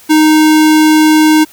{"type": "tone", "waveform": "square", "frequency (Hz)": 310, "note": "D#4", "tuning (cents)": -6, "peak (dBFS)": -5, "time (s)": [0.09, 1.45], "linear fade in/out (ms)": 20, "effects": ["white hiss -40 dBFS RMS until 1.52 s"]}